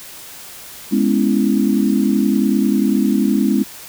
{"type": "chord", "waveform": "sine", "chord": "C# minor seventh", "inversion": "second", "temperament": "equal", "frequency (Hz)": [207.7, 246.9, 277.2, 329.6], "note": ["G#3", "B3", "C#4", "E4"], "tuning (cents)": [0, 0, 0, 0], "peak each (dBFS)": [-16, -19, -18, -21], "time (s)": [0.91, 3.64], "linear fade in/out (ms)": 20, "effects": ["white hiss -36 dBFS RMS until 3.88 s"]}